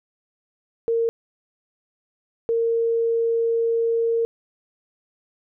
sine tone bursts at uneven times, 460.2 Hz, A#4, 22 cents flat, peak -18 dBFS, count 2, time 0.88-1.09 / 2.49-4.25 s, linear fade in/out 0 ms, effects none

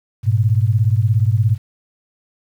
sine beating tone pair, 103.2 / 120.2 Hz, G#2 / B2, -10 / -46 cents, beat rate 17 Hz, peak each -14 / -16 dBFS, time 0.23-1.58 s, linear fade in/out 50 ms, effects 8-bit

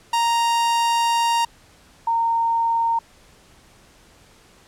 45% pulse / sine tone pair in turn, 932.3 / 920.5 Hz, A#5 / A#5, 0 / -22 cents, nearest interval unison, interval 22 cents, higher first, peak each -17 dBFS, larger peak neither, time 0.13-1.45 / 2.07-2.99 s, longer first, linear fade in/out 5 ms, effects pink hiss -52 dBFS RMS until 4.67 s + low-pass 10000 Hz 12 dB/octave

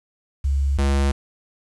sine / square tone pair in turn, 69.3 / 69.3 Hz, C#2 / C#2, 0 / 0 cents, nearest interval unison, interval 0 cents, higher neither, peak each -17 dBFS, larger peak neither, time 0.44-0.78 / 0.78-1.12 s, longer neither, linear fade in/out 10 ms, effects resampled to 24000 Hz + 8-bit

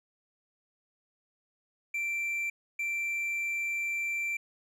triangle tone bursts at uneven times, 2349 Hz, D7, in tune, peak -28 dBFS, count 2, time 1.94-2.5 / 2.79-4.37 s, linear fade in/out 5 ms, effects none

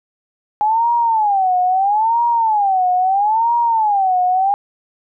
sine tone with vibrato, 829 Hz, G#5, 3 cents flat, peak -12 dBFS, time 0.61-4.54 s, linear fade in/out 0 ms, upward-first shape sine, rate 0.76 Hz, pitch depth 230 cents each way, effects none

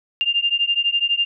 sine beating tone pair, 2794 / 2806 Hz, F7 / F7, 0 / +8 cents, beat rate 12 Hz, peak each -20 dBFS, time 0.21-1.25 s, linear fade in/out 0 ms, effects none

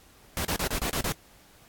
pink noise bursts, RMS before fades -29 dBFS, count 7, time 0.37-1.121 s, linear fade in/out 0 ms, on 79 ms, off 33 ms, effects pink hiss -56 dBFS RMS until 1.68 s + AAC 64 kbps

